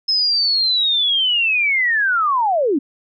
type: linear sweep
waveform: sine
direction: down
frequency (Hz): 5180 to 251.1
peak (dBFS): -14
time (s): 0.08-2.79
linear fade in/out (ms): 10
effects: none